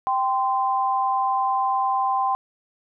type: tone pair together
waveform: sine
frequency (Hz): 784 / 1035.3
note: G5 / C6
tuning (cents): 0 / -19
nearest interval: perfect fourth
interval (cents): 481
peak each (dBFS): -22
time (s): 0.07-2.35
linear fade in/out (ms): 0
effects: none